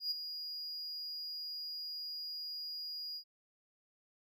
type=tone with ADSR envelope; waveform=triangle; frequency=4871 Hz; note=D#8; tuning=38 cents flat; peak=-30 dBFS; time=0-3.24 s; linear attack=110 ms; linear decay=17 ms; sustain=-9 dB; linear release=78 ms; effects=none